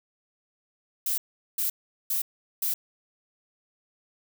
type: noise bursts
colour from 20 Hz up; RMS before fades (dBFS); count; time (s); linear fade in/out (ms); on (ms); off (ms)
violet; -27; 4; 1.06-2.74; 5; 120; 400
effects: none